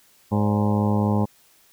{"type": "harmonic tone with a mistuned harmonic", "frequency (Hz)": 104, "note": "G#2", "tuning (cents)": 3, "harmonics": [1, 2, 3, 4, 5, 6, 7, 8, 9, 10], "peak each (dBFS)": [-22, -21, -31, -31, -31, -35, -37, -31, -34, -37], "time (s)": [0.31, 1.26], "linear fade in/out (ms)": 20, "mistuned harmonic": 6, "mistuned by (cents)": -90, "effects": ["white hiss -57 dBFS RMS until 1.72 s"]}